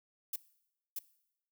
violet noise with echo, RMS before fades -36 dBFS, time 0.33-0.36 s, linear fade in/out 5 ms, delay 630 ms, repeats 1, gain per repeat -2 dB, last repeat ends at 0.99 s, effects noise-tail reverb RT60 0.8 s tail -19 dB re dry

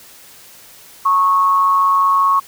sine tone with amplitude modulation, 1100 Hz, C#6, 14 cents flat, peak -8 dBFS, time 1.05-2.4 s, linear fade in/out 10 ms, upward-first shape sine, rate 185 Hz, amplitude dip 50%, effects white hiss -42 dBFS RMS until 2.47 s

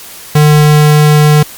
square tone, 150.3 Hz, D3, 40 cents sharp, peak -4 dBFS, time 0.35-1.43 s, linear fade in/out 5 ms, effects white hiss -30 dBFS RMS until 1.57 s + Opus 48 kbps

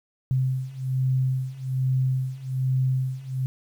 sine beating tone pair, 129.6 / 130.8 Hz, C3 / C3, -16 / 0 cents, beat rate 1.2 Hz, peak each -26 / -24 dBFS, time 0.31-3.46 s, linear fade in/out 0 ms, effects 9-bit

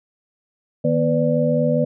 sine tone cluster, 154.8 / 242 / 501 / 586 Hz, D#3 / B3 / B4 / D5, -9 / -35 / +25 / -4 cents, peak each -21 dBFS, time 0.84-1.85 s, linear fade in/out 10 ms, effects none

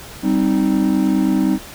triangle chord, C minor, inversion second, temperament equal, 196 / 261.6 / 311.1 Hz, G3 / C4 / Eb4, 0 / 0 / 0 cents, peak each -16 dBFS, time 0.22-1.59 s, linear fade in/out 50 ms, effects pink hiss -36 dBFS RMS until 1.74 s

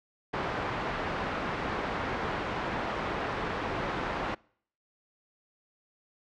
white low-pass noise, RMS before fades -33 dBFS, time 0.33-4.35 s, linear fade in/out 10 ms, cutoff 1300 Hz, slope 12 dB/octave, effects noise-tail reverb RT60 0.6 s tail -26 dB re dry + low-pass 5000 Hz 12 dB/octave

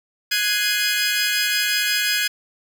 20% pulse chord, Ab dominant seventh, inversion third, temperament equal, 1480 / 1661.2 / 2093 / 2489 Hz, Gb6 / Ab6 / C7 / Eb7, 0 / 0 / 0 / 0 cents, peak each -22 / -17 / -23 / -19 dBFS, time 0.31-2.28 s, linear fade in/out 10 ms, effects none

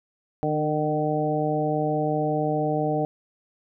harmonic tone with a mistuned harmonic, 152.4 Hz, D#3, 36 cents flat, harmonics 1 / 2 / 3 / 4 / 5, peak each -28 / -28 / -28 / -28 / -28 dBFS, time 0.43-3.05 s, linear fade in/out 0 ms, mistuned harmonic 2, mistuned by -17 cents, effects none

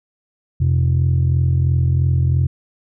sine tone pair together, 87.02 / 130 Hz, F2 / C3, -6 / -11 cents, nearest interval perfect fifth, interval 695 cents, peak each -14 dBFS, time 0.6-2.47 s, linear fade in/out 10 ms, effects tanh soft clip ceiling -9 dBFS

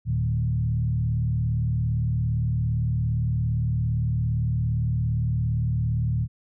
sine tone with frequency modulation, 116.54 Hz, A#2, in tune, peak -21 dBFS, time 0.05-6.28 s, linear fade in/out 50 ms, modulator 37.5 Hz, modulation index 0.97, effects none

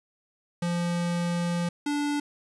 square tone pair in turn, 173.1 / 291.1 Hz, F3 / D4, -15 / -15 cents, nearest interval major sixth, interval 900 cents, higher second, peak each -26 / -26 dBFS, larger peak neither, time 0.62-1.69 / 1.86-2.2 s, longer first, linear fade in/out 5 ms, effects resampled to 24000 Hz + 9-bit

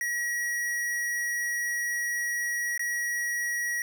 square tone with dropouts, 1912 Hz, A#6, 43 cents sharp, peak -28 dBFS, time 0.01-3.82 s, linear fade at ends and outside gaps 1 ms, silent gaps 2.777-2.794 s, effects none

